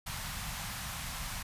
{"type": "band-stop noise", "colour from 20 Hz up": "pink", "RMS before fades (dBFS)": -39, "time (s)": [0.06, 1.43], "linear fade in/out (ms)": 10, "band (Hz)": [190, 760], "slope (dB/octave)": 24, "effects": ["resampled to 32000 Hz"]}